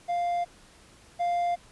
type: tone pair in turn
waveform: triangle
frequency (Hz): 698.5 / 698.5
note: F5 / F5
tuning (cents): 0 / 0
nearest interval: unison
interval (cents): 0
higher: neither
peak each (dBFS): -23 / -22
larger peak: second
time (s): 0.08-0.45 / 1.19-1.56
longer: neither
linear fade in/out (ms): 20
effects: pink hiss -55 dBFS RMS until 1.71 s + resampled to 24000 Hz